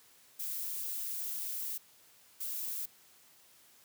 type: noise bursts at uneven times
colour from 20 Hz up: violet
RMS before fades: -38 dBFS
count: 2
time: 0.39-1.78 / 2.4-2.86 s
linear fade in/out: 10 ms
effects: white hiss -62 dBFS RMS until 3.84 s + high-pass 80 Hz 12 dB/octave